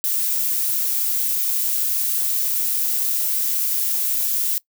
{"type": "noise with amplitude modulation", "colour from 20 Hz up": "violet", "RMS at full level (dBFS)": -20, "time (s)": [0.04, 4.58], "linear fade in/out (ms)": 0, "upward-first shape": "sine", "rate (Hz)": 131, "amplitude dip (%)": 25, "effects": ["noise-tail reverb RT60 0.1 s tail -21 dB re dry"]}